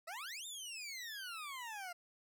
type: exponential two-way sweep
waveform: 20% pulse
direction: up then down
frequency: 619 to 3695 to 687 Hz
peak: -39 dBFS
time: 0.07-1.93 s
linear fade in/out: 10 ms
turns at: 0.46 s
effects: none